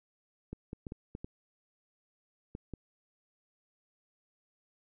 clicks, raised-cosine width 3 ms, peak -27 dBFS, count 8, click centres 0.53 / 0.731 / 0.868 / 0.921 / 1.151 / 1.245 / 2.551 / 2.737 s, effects none

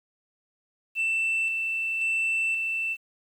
sine tone with tremolo, 2668 Hz, E7, 20 cents sharp, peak -21 dBFS, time 0.95-2.97 s, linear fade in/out 50 ms, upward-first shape square, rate 0.94 Hz, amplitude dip 35%, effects tanh soft clip ceiling -21 dBFS + 9-bit

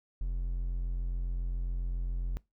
triangle tone, 43.65 Hz, F1, in tune, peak -28 dBFS, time 0.21-2.37 s, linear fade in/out 0 ms, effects noise-tail reverb RT60 0.2 s tail -22 dB re dry

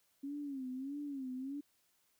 sine tone with vibrato, 272.5 Hz, C#4, 29 cents flat, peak -39 dBFS, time 0.23-1.61 s, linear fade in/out 10 ms, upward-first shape sine, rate 1.6 Hz, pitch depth 120 cents each way, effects white hiss -75 dBFS RMS until 2.19 s

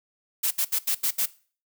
blue noise bursts at uneven times, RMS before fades -24 dBFS, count 6, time 0.43-0.51 / 0.58-0.65 / 0.72-0.79 / 0.87-0.95 / 1.03-1.11 / 1.18-1.26 s, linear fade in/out 10 ms, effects noise-tail reverb RT60 0.4 s tail -19 dB re dry

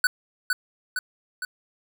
square tone with echo, 1493 Hz, F#6, 15 cents sharp, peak -17 dBFS, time 0.04-0.07 s, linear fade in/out 2 ms, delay 460 ms, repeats 3, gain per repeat -4 dB, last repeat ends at 1.45 s, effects none

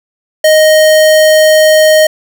square tone, 622.3 Hz, D#5, in tune, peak -4 dBFS, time 0.44-2.07 s, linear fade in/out 5 ms, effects none

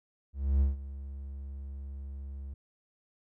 triangle tone with ADSR envelope, 68.7 Hz, C#2, 15 cents flat, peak -19 dBFS, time 0.33-2.54 s, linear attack 280 ms, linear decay 150 ms, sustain -17 dB, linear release 5 ms, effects none

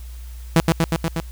sawtooth tone with echo, 164.7 Hz, E3, 1 cent flat, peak -7 dBFS, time 0.56-0.6 s, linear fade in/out 0 ms, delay 120 ms, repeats 5, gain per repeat -2 dB, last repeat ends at 1.2 s, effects added 60 Hz sine -32 dBFS peak until 1.31 s + white hiss -49 dBFS RMS until 1.31 s

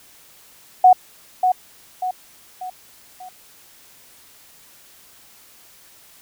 sine tone with echo, 737 Hz, F#5, 7 cents flat, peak -6 dBFS, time 0.84-0.93 s, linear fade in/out 5 ms, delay 590 ms, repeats 4, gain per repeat -7 dB, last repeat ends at 3.29 s, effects white hiss -49 dBFS RMS until 6.21 s

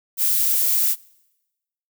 violet noise, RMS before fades -19 dBFS, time 0.17-0.96 s, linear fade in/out 50 ms, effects noise-tail reverb RT60 1.0 s tail -25 dB re dry

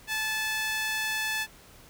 sawtooth tone with high-pass filter, 870 Hz, A5, 20 cents flat, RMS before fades -30 dBFS, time 0.07-1.47 s, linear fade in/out 50 ms, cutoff 1800 Hz, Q 1.5, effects pink hiss -53 dBFS RMS until 1.89 s

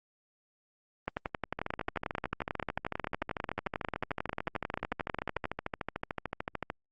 two click trains, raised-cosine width 0.5 ms, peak -18 / -17 dBFS, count 70 / 50, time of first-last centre 1.59-6.701 / 1.08-5.455 s, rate 13.5 / 11.2 Hz, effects Opus 24 kbps

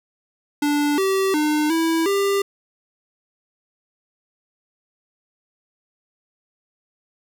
square tone with pitch steps, 292.2 / 385.4 / 302.2 / 327.4 / 397.4 Hz, D4 / G4 / D4 / E4 / G4, -9 / -29 / +50 / -12 / +24 cents, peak -18 dBFS, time 0.62-2.42 s, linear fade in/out 5 ms, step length 360 ms, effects none

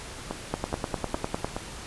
two click trains, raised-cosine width 1 ms, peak -16 / -12 dBFS, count 4 / 10, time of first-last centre 0.31-1.565 / 0.54-1.445 s, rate 2.39 / 9.94 Hz, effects pink hiss -40 dBFS RMS until 1.86 s + resampled to 24000 Hz

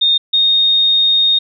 sine tone pair in turn, 3670 / 3700 Hz, A#7 / A#7, -28 / -14 cents, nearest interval unison, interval 14 cents, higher second, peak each -9 dBFS, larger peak neither, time 0.01-0.18 / 0.33-1.39 s, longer second, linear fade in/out 10 ms, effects none

